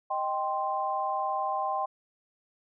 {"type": "chord", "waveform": "sine", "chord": "C minor", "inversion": "first", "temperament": "equal", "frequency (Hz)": [622.3, 784, 1046.5], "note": ["Eb5", "G5", "C6"], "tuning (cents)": [0, 0, 0], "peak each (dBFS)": [-35, -30, -31], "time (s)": [0.1, 1.86], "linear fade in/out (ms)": 10, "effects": []}